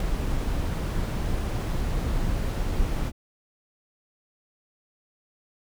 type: noise with ADSR envelope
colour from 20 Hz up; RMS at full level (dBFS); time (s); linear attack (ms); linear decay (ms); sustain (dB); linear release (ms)
brown; -20; 0-3.12; 3; 4; -6; 45
effects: none